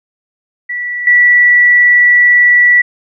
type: tone with level steps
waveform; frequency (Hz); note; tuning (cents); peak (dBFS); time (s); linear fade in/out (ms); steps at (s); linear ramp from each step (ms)
sine; 1953; B6; -20; -16 / -4; 0.69-2.82; 10; 1.07; 2
effects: none